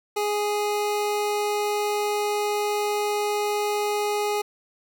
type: tone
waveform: 25% pulse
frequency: 415.3 Hz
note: G#4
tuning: in tune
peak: -19 dBFS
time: 0.16-4.42 s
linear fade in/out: 10 ms
effects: none